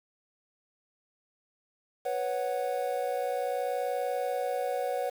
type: chord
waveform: triangle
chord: B suspended second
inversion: none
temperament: equal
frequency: 493.9 / 554.4 / 740 Hz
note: B4 / C#5 / F#5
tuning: 0 / 0 / 0 cents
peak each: -31 dBFS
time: 2.05-5.1 s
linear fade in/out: 10 ms
effects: 8-bit